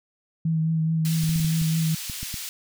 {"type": "tone with vibrato", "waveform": "sine", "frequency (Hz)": 160.7, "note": "E3", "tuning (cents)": -44, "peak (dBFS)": -20, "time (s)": [0.45, 1.95], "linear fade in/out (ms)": 5, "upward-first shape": "triangle", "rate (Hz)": 4.7, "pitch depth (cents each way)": 26}
{"type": "high-pass noise", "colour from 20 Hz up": "pink", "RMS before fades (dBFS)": -34, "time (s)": [1.05, 2.49], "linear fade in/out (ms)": 0, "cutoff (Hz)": 3200, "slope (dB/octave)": 12}
{"type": "clicks", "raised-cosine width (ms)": 5, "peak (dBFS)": -22, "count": 9, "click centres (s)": [1.237, 1.293, 1.36, 1.4, 1.447, 1.616, 2.098, 2.23, 2.342]}
{"effects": []}